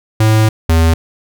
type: tone pair in turn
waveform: square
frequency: 109.3 / 81.88 Hz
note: A2 / E2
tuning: -11 / -11 cents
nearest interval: perfect fourth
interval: 500 cents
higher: first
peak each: -8 dBFS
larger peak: neither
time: 0.2-0.49 / 0.69-0.94 s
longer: first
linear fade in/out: 5 ms
effects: none